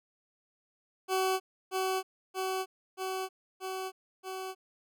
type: tone with echo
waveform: 20% pulse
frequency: 377.4 Hz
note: F#4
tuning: 34 cents sharp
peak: -22 dBFS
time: 1.08-1.4 s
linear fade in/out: 50 ms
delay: 630 ms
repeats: 5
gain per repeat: -2 dB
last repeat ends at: 4.55 s
effects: none